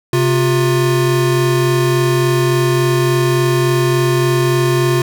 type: tone pair together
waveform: square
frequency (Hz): 132.6 / 354.3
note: C3 / F4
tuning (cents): +23 / +25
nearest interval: octave + perfect fourth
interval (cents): 1702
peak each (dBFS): -15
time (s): 0.13-5.02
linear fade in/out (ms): 2
effects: none